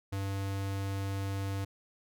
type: tone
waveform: square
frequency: 98 Hz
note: G2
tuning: in tune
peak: -33 dBFS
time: 0.12-1.65 s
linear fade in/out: 10 ms
effects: none